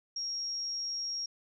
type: tone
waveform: sine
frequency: 5588 Hz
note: F8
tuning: in tune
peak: -33 dBFS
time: 0.16-1.26 s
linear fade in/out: 5 ms
effects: none